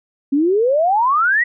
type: exponential sweep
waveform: sine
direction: up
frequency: 267.8 to 1981 Hz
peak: -12 dBFS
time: 0.32-1.44 s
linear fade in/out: 10 ms
effects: none